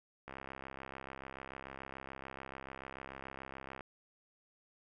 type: click train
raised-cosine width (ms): 0.5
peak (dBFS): -30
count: 237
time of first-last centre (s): 0.28-3.808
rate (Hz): 66.9
effects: none